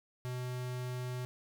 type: tone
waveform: square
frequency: 125.4 Hz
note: B2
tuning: 27 cents sharp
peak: -37 dBFS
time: 0.25-1.25 s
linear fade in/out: 0 ms
effects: none